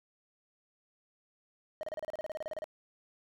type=tone bursts; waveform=triangle; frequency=622.3 Hz; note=D#5; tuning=in tune; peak=-33 dBFS; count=16; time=1.81-2.642 s; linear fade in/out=0 ms; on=22 ms; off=32 ms; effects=none